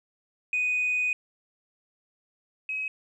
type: tone pair in turn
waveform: sine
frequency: 2489 / 2547 Hz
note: D#7 / D#7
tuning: 0 / +40 cents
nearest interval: unison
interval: 40 cents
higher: second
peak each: -22 / -28 dBFS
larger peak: first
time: 0.53-1.13 / 2.69-2.88 s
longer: first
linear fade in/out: 2 ms
effects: tanh soft clip ceiling -20 dBFS